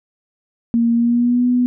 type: tone with pitch glide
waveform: sine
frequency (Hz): 233.1 to 247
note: A#3 to B3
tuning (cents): 0 to 0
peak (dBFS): -12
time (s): 0.74-1.66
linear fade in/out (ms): 0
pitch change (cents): +100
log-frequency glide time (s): 0.93-1.46
effects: none